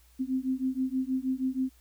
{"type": "beating tone pair", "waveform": "sine", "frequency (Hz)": [257.6, 263.9], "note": ["C4", "C4"], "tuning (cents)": [-27, 15], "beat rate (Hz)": 6.3, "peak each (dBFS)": -30, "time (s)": [0.19, 1.7], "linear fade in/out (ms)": 20, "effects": ["added 60 Hz sine -58 dBFS peak until 1.8 s", "white hiss -64 dBFS RMS until 1.8 s"]}